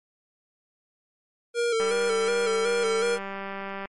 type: tone with vibrato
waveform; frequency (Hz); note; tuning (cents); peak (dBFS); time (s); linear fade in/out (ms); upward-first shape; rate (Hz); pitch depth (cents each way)
square; 461.5; A#4; -17; -23; 1.54-3.19; 50; square; 2.7; 43
type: click train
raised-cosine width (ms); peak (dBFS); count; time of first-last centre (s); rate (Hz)
0.5; -20; 404; 1.8-3.856; 196
effects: low-pass 12000 Hz 12 dB/octave + MP3 48 kbps